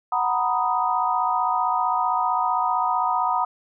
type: chord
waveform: sine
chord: B major seventh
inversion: second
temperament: equal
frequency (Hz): 740 / 932.3 / 987.8 / 1244.5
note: F#5 / A#5 / B5 / D#6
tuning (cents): 0 / 0 / 0 / 0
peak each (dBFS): -25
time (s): 0.12-3.45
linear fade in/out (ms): 5
effects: none